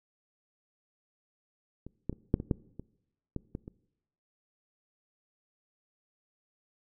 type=clicks; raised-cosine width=3 ms; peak=-30 / -18 / -29 / -10 / -23 / -13 / -27 / -21 / -23 / -30 dBFS; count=10; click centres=1.866 / 2.096 / 2.128 / 2.341 / 2.401 / 2.512 / 2.796 / 3.363 / 3.551 / 3.679 s; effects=noise-tail reverb RT60 0.9 s tail -22 dB re dry